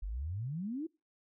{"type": "exponential sweep", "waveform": "sine", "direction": "up", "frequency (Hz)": [43.65, 341.5], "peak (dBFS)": -35, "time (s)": [0.02, 0.87], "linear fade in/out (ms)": 10, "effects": ["noise-tail reverb RT60 0.3 s tail -26 dB re dry"]}